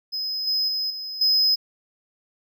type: tone with level steps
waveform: triangle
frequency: 5070 Hz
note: D#8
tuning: 32 cents sharp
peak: -24 / -19 / -22 / -29 / -15 dBFS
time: 0.12-1.56 s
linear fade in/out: 20 ms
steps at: 0.47 / 0.68 / 0.9 / 1.21 s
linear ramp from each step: 5 ms
effects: none